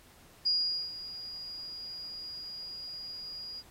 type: tone with ADSR envelope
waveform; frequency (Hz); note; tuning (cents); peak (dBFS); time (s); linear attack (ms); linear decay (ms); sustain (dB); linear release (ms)
sine; 4865; D#8; -40; -24; 0.45-3.63; 17; 440; -15; 43
effects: pink hiss -59 dBFS RMS until 3.7 s + AAC 48 kbps